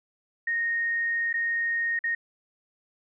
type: tone with dropouts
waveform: sine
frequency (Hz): 1857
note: A#6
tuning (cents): -7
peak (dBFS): -24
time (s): 0.47-2.15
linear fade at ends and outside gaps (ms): 5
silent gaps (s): 1.329-1.339 / 1.991-2.039
effects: none